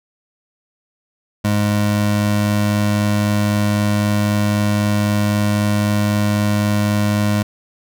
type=tone pair together; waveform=square; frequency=103.85 / 207.7 Hz; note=G#2 / G#3; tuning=0 / 0 cents; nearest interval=octave; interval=1200 cents; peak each=-18 / -18 dBFS; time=1.44-7.43 s; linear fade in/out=10 ms; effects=none